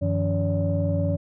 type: tone cluster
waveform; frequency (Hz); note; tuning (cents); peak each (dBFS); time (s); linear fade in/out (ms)
sine; 94.1 / 150.8 / 171 / 281.3 / 572; F#2 / D3 / F3 / C#4 / D5; +30 / +46 / -36 / +26 / -46; -23 / -29 / -27 / -30 / -27; 0.01-1.17; 20
effects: tanh soft clip ceiling -13 dBFS